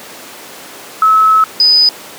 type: tone pair in turn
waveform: sine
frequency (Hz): 1295 / 4989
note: E6 / D#8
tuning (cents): -31 / +4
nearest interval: octave + major seventh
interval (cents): 2335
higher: second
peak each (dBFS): -5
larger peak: neither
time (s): 1.02-1.44 / 1.6-1.89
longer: first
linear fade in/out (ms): 2
effects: pink hiss -31 dBFS RMS until 2.18 s + high-pass 300 Hz 12 dB/octave